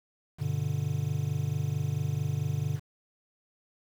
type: chord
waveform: triangle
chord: G major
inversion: none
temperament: just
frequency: 98 / 122.5 / 147 Hz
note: G2 / B2 / D3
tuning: 0 / -14 / +2 cents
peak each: -32 / -31 / -28 dBFS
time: 0.38-2.8 s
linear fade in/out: 50 ms
effects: 8-bit